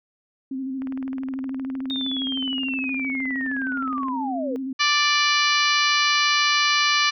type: tone with vibrato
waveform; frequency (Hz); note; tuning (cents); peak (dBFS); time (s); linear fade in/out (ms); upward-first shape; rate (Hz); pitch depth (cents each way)
sine; 264.6; C4; +20; -26; 0.51-4.73; 5; square; 13; 31
type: click train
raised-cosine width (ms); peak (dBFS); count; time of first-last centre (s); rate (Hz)
0.5; -26; 64; 0.82-4.084; 19.3
type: linear sweep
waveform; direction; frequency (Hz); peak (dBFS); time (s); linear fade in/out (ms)
sine; down; 3696 to 457.2; -26; 1.9-4.56; 0
type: harmonic tone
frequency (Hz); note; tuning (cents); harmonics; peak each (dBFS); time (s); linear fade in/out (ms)
587.3; D5; 0; 2 / 3 / 4 / 5 / 6 / 7 / 8 / 9 / 10; -23 / -25 / -23 / -26 / -31 / -26 / -28 / -33 / -32; 4.79-7.11; 20
effects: none